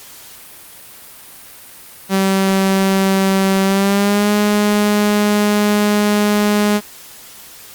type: tone with pitch glide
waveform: sawtooth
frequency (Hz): 192.8 to 207.8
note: G3 to G#3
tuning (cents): -28 to +1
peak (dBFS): -8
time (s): 2.09-6.81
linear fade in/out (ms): 50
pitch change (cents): +129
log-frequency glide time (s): 3.63-4.31
effects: white hiss -38 dBFS RMS until 7.74 s + Opus 48 kbps